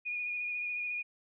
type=tone with vibrato; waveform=sine; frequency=2448 Hz; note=D#7; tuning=29 cents flat; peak=-33 dBFS; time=0.05-1.03 s; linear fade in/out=20 ms; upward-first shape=square; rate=14 Hz; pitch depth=14 cents each way; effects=none